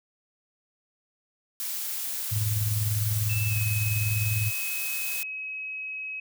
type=noise; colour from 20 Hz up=blue; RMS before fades=-32 dBFS; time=1.6-5.23 s; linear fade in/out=0 ms
type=tone with tremolo; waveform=sine; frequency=106.7 Hz; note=G#2; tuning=47 cents sharp; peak=-22 dBFS; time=2.31-4.51 s; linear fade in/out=20 ms; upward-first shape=sine; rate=20 Hz; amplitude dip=55%
type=tone with pitch glide; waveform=sine; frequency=2637 to 2553 Hz; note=E7 to D#7; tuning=0 to +44 cents; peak=-32 dBFS; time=3.29-6.2 s; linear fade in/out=5 ms; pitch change=-56 cents; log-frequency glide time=3.48-3.57 s
effects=none